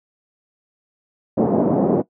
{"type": "band-pass noise", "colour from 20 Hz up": "pink", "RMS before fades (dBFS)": -17, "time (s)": [1.37, 2.02], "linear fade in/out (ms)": 10, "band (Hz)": [170, 680], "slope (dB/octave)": 24, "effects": ["noise-tail reverb RT60 0.1 s tail -17 dB re dry"]}